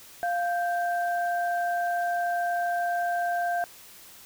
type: tone pair together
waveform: sine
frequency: 698.5 / 1568.1 Hz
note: F5 / G6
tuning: 0 / 0 cents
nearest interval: octave + major second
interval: 1400 cents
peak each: -25 / -32 dBFS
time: 0.23-3.64 s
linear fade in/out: 0 ms
effects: white hiss -49 dBFS RMS until 4.25 s